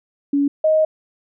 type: tone pair in turn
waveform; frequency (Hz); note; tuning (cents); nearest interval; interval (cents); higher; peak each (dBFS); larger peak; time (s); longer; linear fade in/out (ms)
sine; 283.2 / 626.3; C#4 / D#5; +37 / +11; octave + major second; 1374; second; -14 / -12; second; 0.33-0.48 / 0.64-0.85; second; 5
effects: none